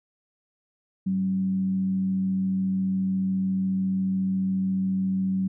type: tone with frequency modulation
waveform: sine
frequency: 190.2 Hz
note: F#3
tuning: 48 cents sharp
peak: -22 dBFS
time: 1.06-5.48 s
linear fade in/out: 10 ms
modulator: 85.8 Hz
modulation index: 0.21
effects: none